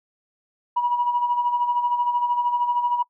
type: tone with tremolo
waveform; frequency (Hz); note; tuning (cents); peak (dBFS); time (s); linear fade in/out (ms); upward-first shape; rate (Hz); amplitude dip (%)
sine; 967; B5; -37; -16; 0.76-3.03; 10; sine; 13; 60
effects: noise-tail reverb RT60 0.1 s tail -24 dB re dry + tanh soft clip ceiling -12 dBFS